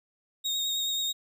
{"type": "tone with vibrato", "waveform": "35% pulse", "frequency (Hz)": 3729, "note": "A#7", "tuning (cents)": 0, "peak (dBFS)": -26, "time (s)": [0.44, 1.13], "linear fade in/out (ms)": 20, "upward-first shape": "sine", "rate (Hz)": 9.4, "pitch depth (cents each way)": 27, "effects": []}